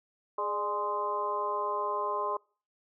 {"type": "harmonic tone with a mistuned harmonic", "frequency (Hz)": 207.7, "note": "G#3", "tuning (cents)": 0, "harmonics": [2, 3, 4, 5, 6], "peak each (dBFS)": [-36, -37, -40, -31, -42], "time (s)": [0.38, 2.37], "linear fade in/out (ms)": 5, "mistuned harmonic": 3, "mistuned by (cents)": -69, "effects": ["noise-tail reverb RT60 0.4 s tail -26 dB re dry"]}